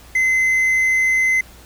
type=tone; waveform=triangle; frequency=2053 Hz; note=C7; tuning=33 cents flat; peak=-12 dBFS; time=0.15-1.41 s; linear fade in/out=5 ms; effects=added 59 Hz sine -44 dBFS peak until 1.65 s + pink hiss -45 dBFS RMS until 1.65 s